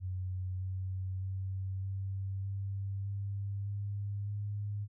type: tone with pitch steps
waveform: sine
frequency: 92.5 / 93.9 / 95.32 / 96.76 / 98.23 / 99.71 / 101.22 / 102.75 Hz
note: F#2 / F#2 / G2 / G2 / G2 / G2 / G#2 / G#2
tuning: 0 / +26 / -48 / -22 / +4 / +30 / -44 / -18 cents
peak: -34 dBFS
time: 0-4.88 s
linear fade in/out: 50 ms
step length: 610 ms
effects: none